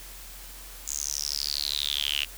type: tone with high-pass filter sweep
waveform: sawtooth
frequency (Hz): 72.3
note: D2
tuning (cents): -27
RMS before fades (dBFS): -30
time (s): 0.87-2.25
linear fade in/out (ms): 10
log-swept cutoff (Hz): 7000 to 2800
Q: 9
effects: added 43 Hz sine -45 dBFS peak until 2.37 s + white hiss -45 dBFS RMS until 2.37 s